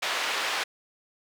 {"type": "band-pass noise", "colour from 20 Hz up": "white", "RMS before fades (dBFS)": -29, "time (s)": [0.02, 0.64], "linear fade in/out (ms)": 10, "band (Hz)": [590, 3100], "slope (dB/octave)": 12, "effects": []}